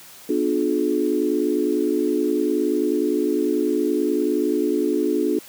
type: chord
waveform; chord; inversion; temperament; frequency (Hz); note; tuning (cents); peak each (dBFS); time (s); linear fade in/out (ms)
sine; B diminished seventh; none; just; 246.9 / 296.3 / 355.6 / 426.7; B3 / D4 / F4 / Ab4; 0 / +15 / +31 / +47; -27 / -22 / -23 / -24; 0.29-5.39; 5
effects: white hiss -44 dBFS RMS until 5.48 s + high-pass 100 Hz 12 dB/octave